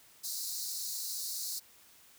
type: high-pass noise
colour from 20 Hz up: pink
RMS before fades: -38 dBFS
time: 0.23-1.6 s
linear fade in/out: 20 ms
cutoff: 4000 Hz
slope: 96 dB/octave
effects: white hiss -60 dBFS RMS until 2.18 s

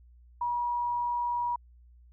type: tone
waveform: sine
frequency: 962 Hz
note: B5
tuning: 46 cents flat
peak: -27 dBFS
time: 0.41-1.56 s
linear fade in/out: 5 ms
effects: added 60 Hz sine -53 dBFS peak until 2.12 s

